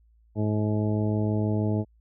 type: harmonic tone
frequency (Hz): 106.3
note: G#2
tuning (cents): +41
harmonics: 1 / 2 / 3 / 4 / 5 / 6 / 8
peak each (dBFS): -25 / -28 / -31 / -34 / -40 / -36 / -42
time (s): 0.35-1.85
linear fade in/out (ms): 50
effects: added 56 Hz sine -57 dBFS peak until 2 s